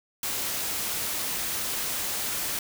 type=noise; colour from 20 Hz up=white; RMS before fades=-30 dBFS; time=0.23-2.59 s; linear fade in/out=2 ms; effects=none